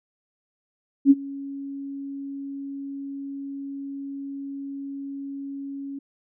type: tone with ADSR envelope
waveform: sine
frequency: 277.2 Hz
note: C#4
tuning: in tune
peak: -8 dBFS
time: 1.05-5.99 s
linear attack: 56 ms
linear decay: 36 ms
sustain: -23 dB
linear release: 7 ms
effects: none

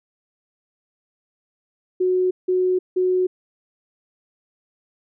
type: tone bursts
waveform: sine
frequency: 367.5 Hz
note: F#4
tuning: 12 cents flat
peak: -16 dBFS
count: 3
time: 2-3.27 s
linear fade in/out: 10 ms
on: 310 ms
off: 170 ms
effects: none

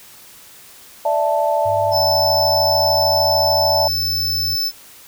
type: chord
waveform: sine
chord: D suspended second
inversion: none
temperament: just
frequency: 587.3 / 660.7 / 881 Hz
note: D5 / E5 / A5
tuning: 0 / +4 / +2 cents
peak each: -19 dBFS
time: 1.05-3.88 s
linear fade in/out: 5 ms
type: tone with pitch glide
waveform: sine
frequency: 100 to 96.43 Hz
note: G2 to G2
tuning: +35 to -28 cents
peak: -28 dBFS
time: 1.65-4.56 s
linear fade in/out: 10 ms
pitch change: -63 cents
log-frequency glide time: 2.01-3.63 s
type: tone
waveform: square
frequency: 5274 Hz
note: E8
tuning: in tune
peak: -18 dBFS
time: 1.91-4.72 s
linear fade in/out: 50 ms
effects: white hiss -43 dBFS RMS until 5.07 s

